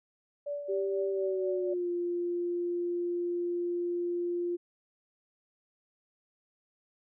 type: tone with tremolo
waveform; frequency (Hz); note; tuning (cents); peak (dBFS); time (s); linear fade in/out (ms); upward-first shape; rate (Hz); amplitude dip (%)
sine; 578; D5; -28; -31; 0.46-1.74; 10; triangle; 4.1; 60
type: tone with pitch glide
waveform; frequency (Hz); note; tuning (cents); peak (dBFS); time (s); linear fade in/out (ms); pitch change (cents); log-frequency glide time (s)
sine; 392 to 349.2; G4 to F4; 0 to 0; -29; 0.68-4.57; 20; -200; 1.09-1.9
effects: none